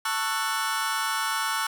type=chord; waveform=sawtooth; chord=F# minor seventh; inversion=first; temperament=just; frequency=888 / 1110 / 1332 / 1480 Hz; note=A5 / C#6 / E6 / F#6; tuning=+16 / +2 / +18 / 0 cents; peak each=-27 dBFS; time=0.05-1.67 s; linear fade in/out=5 ms; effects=none